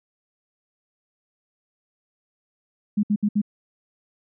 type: tone bursts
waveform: sine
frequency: 207.7 Hz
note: G#3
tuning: in tune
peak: -17 dBFS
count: 4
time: 2.97-3.417 s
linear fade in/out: 10 ms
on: 63 ms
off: 65 ms
effects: none